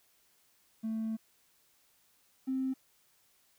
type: tone pair in turn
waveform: triangle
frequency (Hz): 221.8 / 262.9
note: A3 / C4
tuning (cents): +14 / +8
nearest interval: minor third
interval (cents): 294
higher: second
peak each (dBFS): -29 / -26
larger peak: second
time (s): 0.83-1.17 / 2.47-2.74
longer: first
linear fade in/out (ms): 20
effects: tanh soft clip ceiling -28 dBFS + white hiss -69 dBFS RMS until 3.58 s